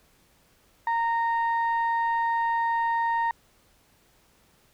sine tone pair together, 924.8 / 1851 Hz, A#5 / A#6, -14 / -13 cents, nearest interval octave, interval 1201 cents, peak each -22 / -30 dBFS, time 0.87-3.31 s, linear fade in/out 2 ms, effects tanh soft clip ceiling -17 dBFS + pink hiss -62 dBFS RMS until 4.73 s

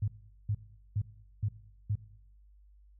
sine tone bursts, 103.83 Hz, G#2, in tune, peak -27 dBFS, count 5, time 0.02-1.955 s, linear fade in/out 5 ms, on 59 ms, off 410 ms, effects noise-tail reverb RT60 0.8 s tail -18 dB re dry + added 50 Hz sine -56 dBFS peak until 2.99 s

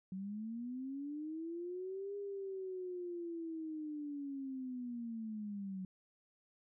sine linear two-way sweep, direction up then down, 185 to 406.2 to 185 Hz, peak -40 dBFS, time 0.12-5.85 s, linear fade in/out 2 ms, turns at 2.16 s, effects none

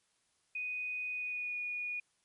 sine tone with pitch glide, 2489 to 2453 Hz, D#7 to D#7, 0 to -25 cents, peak -35 dBFS, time 0.55-2 s, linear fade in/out 5 ms, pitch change -25 cents, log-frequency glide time 1.11-1.58 s, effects white hiss -75 dBFS RMS until 2.24 s + MP3 48 kbps

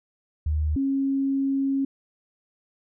sine tone pair in turn, 76.5 / 272.6 Hz, D#2 / C#4, -29 / -29 cents, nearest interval octave + minor seventh, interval 2200 cents, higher second, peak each -21 dBFS, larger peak neither, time 0.46-0.76 / 0.76-1.85 s, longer second, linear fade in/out 5 ms, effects none

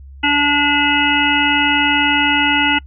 harmonic tone, 289.7 Hz, D4, 24 cents flat, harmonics 1 / 3 / 5 / 7 / 9 / 10, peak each -19 / -19 / -19 / -19 / -19 / -19 dBFS, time 0.23-2.79 s, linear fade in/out 10 ms, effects noise-tail reverb RT60 0.1 s tail -26 dB re dry + added 68 Hz sine -34 dBFS peak until 2.86 s

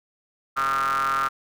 square ring-modulated tone, 69 Hz, C#2, 7 cents flat, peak -19 dBFS, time 0.56-1.29 s, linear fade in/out 20 ms, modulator 1290 Hz, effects none

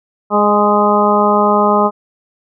harmonic tone with a mistuned harmonic, 207.7 Hz, G#3, in tune, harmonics 1 / 2 / 3 / 4 / 5 / 6, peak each -16 / -16 / -16 / -16 / -16 / -16 dBFS, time 0.3-1.91 s, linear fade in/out 50 ms, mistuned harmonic 3, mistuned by -18 cents, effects none

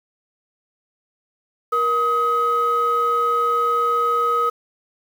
sine tone pair together, 473 / 1265.6 Hz, A#4 / D#6, +25 / +29 cents, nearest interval octave + perfect fourth, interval 1704 cents, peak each -22 / -16 dBFS, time 1.72-4.5 s, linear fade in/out 10 ms, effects tanh soft clip ceiling -11 dBFS + 7-bit

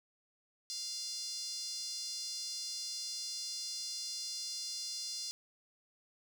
5% pulse tone with high-pass filter, 698.5 Hz, F5, in tune, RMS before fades -41 dBFS, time 0.7-5.31 s, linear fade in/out 0 ms, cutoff 4800 Hz, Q 4.2, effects none

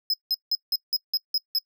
square tone bursts, 5100 Hz, D#8, 42 cents sharp, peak -21 dBFS, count 8, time 0.1-1.586 s, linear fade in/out 2 ms, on 37 ms, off 170 ms, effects noise-tail reverb RT60 0.1 s tail -24 dB re dry

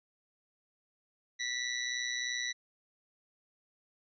20% pulse tone with amplitude modulation, 1960 Hz, B6, 14 cents flat, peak -25 dBFS, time 1.39-2.53 s, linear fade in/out 20 ms, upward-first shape sine, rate 123 Hz, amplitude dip 60%, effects resampled to 16000 Hz

